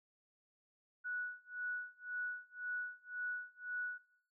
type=tone with tremolo; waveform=sine; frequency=1472 Hz; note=F#6; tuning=9 cents flat; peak=-36 dBFS; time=1.04-3.99 s; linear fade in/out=20 ms; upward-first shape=sine; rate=1.9 Hz; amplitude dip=95%; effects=noise-tail reverb RT60 0.6 s tail -19 dB re dry